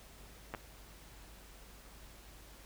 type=clicks; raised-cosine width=0.5 ms; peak=-25 dBFS; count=2; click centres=0.539 / 0.548 s; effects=added 50 Hz sine -56 dBFS peak until 2.65 s + pink hiss -57 dBFS RMS until 2.65 s